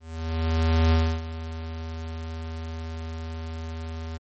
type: tone with ADSR envelope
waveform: square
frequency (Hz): 81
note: E2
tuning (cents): -30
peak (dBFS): -17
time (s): 0-4.18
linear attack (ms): 920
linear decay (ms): 290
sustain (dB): -15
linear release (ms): 16
effects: MP3 32 kbps